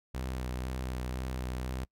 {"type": "tone with vibrato", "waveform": "sawtooth", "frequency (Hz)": 63.4, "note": "B1", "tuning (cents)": 46, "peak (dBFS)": -30, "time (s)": [0.14, 1.85], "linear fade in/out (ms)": 10, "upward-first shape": "sine", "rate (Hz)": 2, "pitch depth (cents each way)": 24, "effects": ["noise-tail reverb RT60 0.1 s tail -25 dB re dry"]}